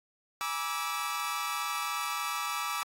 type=tone cluster; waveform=sawtooth; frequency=828 / 964 / 1164 / 1310 Hz; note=G#5 / B5 / D6 / E6; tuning=-5 / -42 / -16 / -11 cents; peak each=-38 / -36 / -31 / -32 dBFS; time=0.41-2.83 s; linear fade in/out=0 ms; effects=AAC 48 kbps